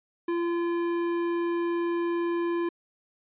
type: tone with tanh clipping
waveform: triangle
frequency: 342.2 Hz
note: F4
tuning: 35 cents flat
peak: -27 dBFS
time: 0.28-2.69 s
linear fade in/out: 5 ms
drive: 18 dB
effects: resampled to 8000 Hz